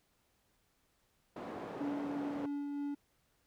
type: band-pass noise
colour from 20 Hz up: white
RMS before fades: -44 dBFS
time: 1.36-2.46 s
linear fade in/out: 5 ms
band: 190 to 620 Hz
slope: 12 dB/octave
type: tone with tremolo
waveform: triangle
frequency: 286.3 Hz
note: D4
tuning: 44 cents flat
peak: -33 dBFS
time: 1.8-2.95 s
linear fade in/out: 10 ms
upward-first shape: sine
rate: 3.1 Hz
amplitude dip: 25%
effects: pink hiss -75 dBFS RMS until 3.46 s